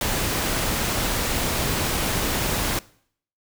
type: noise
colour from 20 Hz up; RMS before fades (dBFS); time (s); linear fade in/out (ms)
pink; -24; 0.01-2.79; 2
effects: noise-tail reverb RT60 0.6 s tail -21 dB re dry